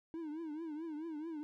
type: tone with vibrato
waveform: triangle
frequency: 315 Hz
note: D#4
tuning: 21 cents sharp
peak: -38 dBFS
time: 0.14-1.43 s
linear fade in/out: 0 ms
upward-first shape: triangle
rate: 4.6 Hz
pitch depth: 140 cents each way
effects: none